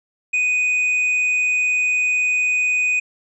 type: tone with hard clipping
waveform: sine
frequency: 2489 Hz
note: D#7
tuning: in tune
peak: -17 dBFS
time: 0.33-3 s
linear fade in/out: 10 ms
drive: 3 dB
effects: resampled to 22050 Hz